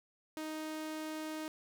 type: tone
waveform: sawtooth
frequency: 311.7 Hz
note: D#4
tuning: 3 cents sharp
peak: -35 dBFS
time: 0.37-1.48 s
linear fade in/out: 0 ms
effects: none